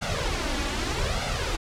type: noise with flanger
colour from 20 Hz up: pink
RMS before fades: -27 dBFS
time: 0.01-1.57 s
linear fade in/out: 20 ms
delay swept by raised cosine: 1.4 to 3.6 ms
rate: 0.82 Hz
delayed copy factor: +0.7
effects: low-pass 6000 Hz 12 dB/octave